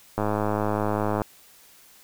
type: click train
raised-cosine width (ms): 1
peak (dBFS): -11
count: 110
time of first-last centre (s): 0.18-1.218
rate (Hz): 105
effects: white hiss -53 dBFS RMS until 2.03 s